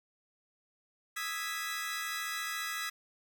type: chord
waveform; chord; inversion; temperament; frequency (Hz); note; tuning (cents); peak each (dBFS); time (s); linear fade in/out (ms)
sawtooth; E major seventh; third; equal; 1244.5 / 1318.5 / 1661.2 / 1975.5; D#6 / E6 / G#6 / B6; 0 / 0 / 0 / 0; -39 / -39 / -37 / -35; 1.16-2.9; 10
effects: none